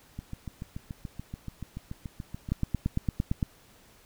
two click trains, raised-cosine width 5 ms, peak -24 / -14 dBFS, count 17 / 9, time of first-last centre 0.19-2.489 / 2.52-3.428 s, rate 6.96 / 8.81 Hz, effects pink hiss -58 dBFS RMS until 4.05 s

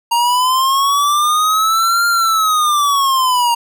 square linear two-way sweep, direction up then down, 932.3 to 1400 to 932.3 Hz, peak -12 dBFS, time 0.11-3.55 s, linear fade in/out 10 ms, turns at 2.07 s, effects none

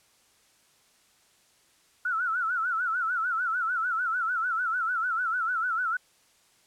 sine tone with vibrato, 1396.9 Hz, F6, in tune, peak -25 dBFS, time 2.05-5.97 s, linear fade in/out 5 ms, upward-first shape sine, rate 6.7 Hz, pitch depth 130 cents each way, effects white hiss -63 dBFS RMS until 6.66 s + low-pass 10000 Hz 12 dB/octave

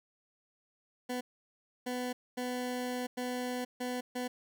20% pulse tone bursts at uneven times, 249.1 Hz, B3, 15 cents sharp, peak -29 dBFS, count 6, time 1.09-1.21 / 1.86-2.13 / 2.37-3.07 / 3.17-3.65 / 3.8-4.01 / 4.15-4.28 s, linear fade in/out 10 ms, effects none

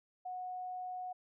sine tone, 733 Hz, F#5, 16 cents flat, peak -39 dBFS, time 0.25-1.13 s, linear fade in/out 10 ms, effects none

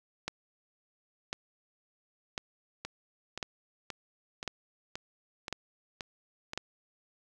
two click trains, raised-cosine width 0.2 ms, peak -16 / -20 dBFS, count 7 / 8, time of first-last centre 0.28-6.576 / 2.85-6.534 s, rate 0.953 / 1.9 Hz, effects none

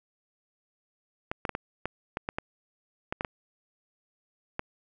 clicks, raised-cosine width 0.5 ms, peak -15 dBFS, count 12, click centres 1.315 / 1.452 / 1.493 / 1.551 / 1.856 / 2.171 / 2.289 / 2.385 / 3.125 / 3.209 / 3.248 / 4.594 s, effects none

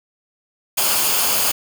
white noise with comb filter, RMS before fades -18 dBFS, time 0.77-1.52 s, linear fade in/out 10 ms, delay 0.52 ms, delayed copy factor -0.5, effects none

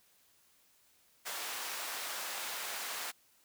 pink high-pass noise, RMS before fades -40 dBFS, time 1.25-3.12 s, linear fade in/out 20 ms, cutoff 850 Hz, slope 12 dB/octave, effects white hiss -68 dBFS RMS until 3.44 s

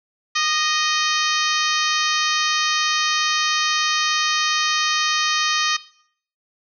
harmonic tone with a mistuned harmonic, 622.3 Hz, D#5, in tune, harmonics 2 / 3 / 4 / 5 / 6 / 7 / 8 / 9 / 10, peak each -23 / -25 / -26 / -27 / -28 / -28 / -29 / -30 / -30 dBFS, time 0.35-5.77 s, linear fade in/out 10 ms, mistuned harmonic 2, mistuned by -25 cents, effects noise-tail reverb RT60 0.6 s tail -18 dB re dry

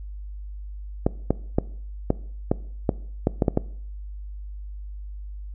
clicks, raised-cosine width 2 ms, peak -5 dBFS, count 10, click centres 1.065 / 1.306 / 1.585 / 2.104 / 2.515 / 2.892 / 3.271 / 3.422 / 3.482 / 3.574 s, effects noise-tail reverb RT60 0.6 s tail -20 dB re dry + added 50 Hz sine -33 dBFS peak until 5.54 s

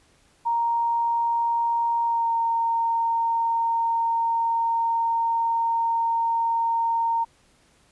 sine tone with pitch glide, 932.3 to 920.5 Hz, A#5 to A#5, 0 to -22 cents, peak -20 dBFS, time 0.45-7.25 s, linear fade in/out 20 ms, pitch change -22 cents, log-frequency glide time 2.04-2.32 s, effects pink hiss -60 dBFS RMS until 7.91 s + resampled to 24000 Hz

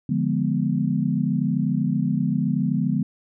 sine chord, D diminished seventh, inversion none, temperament equal, 146.83 / 174.61 / 207.7 / 246.9 Hz, D3 / F3 / Ab3 / Cb4, 0 / 0 / 0 / 0 cents, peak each -25 dBFS, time 0.09-3.03 s, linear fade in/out 5 ms, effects none

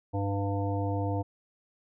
harmonic tone, 99.6 Hz, G2, 28 cents sharp, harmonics 1 / 3 / 5 / 7 / 9, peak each -29 / -34 / -36 / -37 / -39 dBFS, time 0.13-1.23 s, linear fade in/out 20 ms, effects none

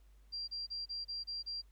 sine tone bursts, 4745 Hz, D8, 17 cents sharp, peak -38 dBFS, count 7, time 0.32-1.62 s, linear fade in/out 20 ms, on 160 ms, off 30 ms, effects added 50 Hz sine -59 dBFS peak until 1.71 s + pink hiss -75 dBFS RMS until 1.71 s

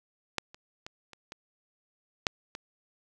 clicks, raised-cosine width 0.2 ms, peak -11 / -30 / -23 / -30 / -24 / -7 / -21 dBFS, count 7, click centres 0.383 / 0.545 / 0.865 / 1.133 / 1.321 / 2.268 / 2.551 s, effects none

